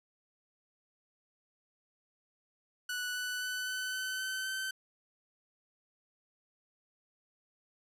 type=tone with pitch steps; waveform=sawtooth; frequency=1480 / 1489.4 / 1498.9 / 1508.5 / 1518.1 / 1527.8 / 1537.5 Hz; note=F#6 / F#6 / F#6 / F#6 / F#6 / G6 / G6; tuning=0 / +11 / +22 / +33 / +44 / -45 / -34 cents; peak=-31 dBFS; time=2.89-4.71 s; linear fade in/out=5 ms; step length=260 ms; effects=resampled to 32000 Hz